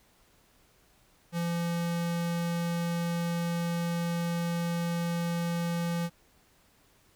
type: tone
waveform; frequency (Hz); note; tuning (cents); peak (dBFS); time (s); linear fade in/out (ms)
square; 170.5; F3; -41; -29; 1.32-6.1; 50
effects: pink hiss -64 dBFS RMS until 7.15 s